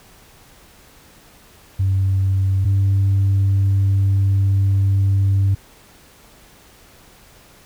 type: tone pair in turn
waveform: sine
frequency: 96 / 97.9 Hz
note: G2 / G2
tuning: -36 / -2 cents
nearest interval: unison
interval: 34 cents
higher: second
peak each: -13 / -11 dBFS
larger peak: second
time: 1.79-2.65 / 2.65-5.55 s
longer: second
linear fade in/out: 10 ms
effects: tanh soft clip ceiling -11 dBFS + pink hiss -48 dBFS RMS until 7.65 s